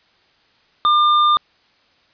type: tone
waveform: square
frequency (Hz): 1200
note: D6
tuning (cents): +37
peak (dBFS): -12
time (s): 0.85-1.37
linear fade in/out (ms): 0
effects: white hiss -57 dBFS RMS until 2.13 s + resampled to 11025 Hz